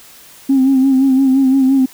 sine tone with vibrato, 266.3 Hz, C4, 31 cents sharp, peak -7 dBFS, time 0.49-1.86 s, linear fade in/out 10 ms, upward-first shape sine, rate 5.8 Hz, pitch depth 48 cents each way, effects tanh soft clip ceiling -4 dBFS + white hiss -41 dBFS RMS until 1.93 s

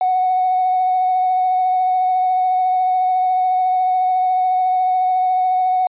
triangle tone with vibrato, 740 Hz, F#5, in tune, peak -10 dBFS, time 0.01-5.87 s, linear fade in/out 2 ms, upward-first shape sine, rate 14 Hz, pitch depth 16 cents each way, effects tanh soft clip ceiling -11 dBFS + resampled to 8000 Hz

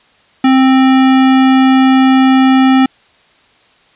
square tone, 262.9 Hz, C4, 8 cents sharp, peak -6 dBFS, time 0.44-2.86 s, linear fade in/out 5 ms, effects white hiss -49 dBFS RMS until 3.95 s + resampled to 8000 Hz

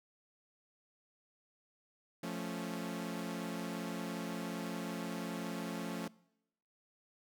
sawtooth chord, F augmented, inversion none, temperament equal, 174.61 / 220 / 277.2 Hz, F3 / A3 / C#4, 0 / 0 / 0 cents, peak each -38 / -39 / -40 dBFS, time 2.23-6.08 s, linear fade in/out 5 ms, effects noise-tail reverb RT60 0.8 s tail -22 dB re dry

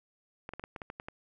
clicks, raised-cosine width 0.5 ms, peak -25 dBFS, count 9, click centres 0.491 / 0.536 / 0.596 / 0.639 / 0.762 / 0.818 / 0.901 / 0.999 / 1.085 s, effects none

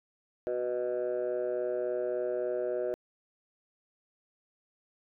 sine chord, B major, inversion second, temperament just, 370.4 / 493.9 / 617.4 Hz, F#4 / B4 / D#5, +2 / 0 / -14 cents, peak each -32 dBFS, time 0.47-2.94 s, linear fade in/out 0 ms, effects tanh soft clip ceiling -24 dBFS

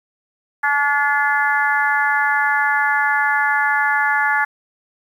harmonic tone with a mistuned harmonic, 286.6 Hz, D4, 42 cents flat, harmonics 3 / 4 / 5 / 6 / 7, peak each -20 / -25 / -21 / -18 / -27 dBFS, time 0.63-4.45 s, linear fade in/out 10 ms, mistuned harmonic 7, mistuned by +38 cents, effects 8-bit

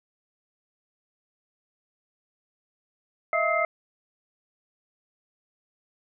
sine tone cluster, 634 / 672 / 1278 / 2094 Hz, D#5 / E5 / D#6 / C7, +32 / +33 / +46 / +1 cents, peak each -27 dBFS, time 3.33-3.65 s, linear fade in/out 2 ms, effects none

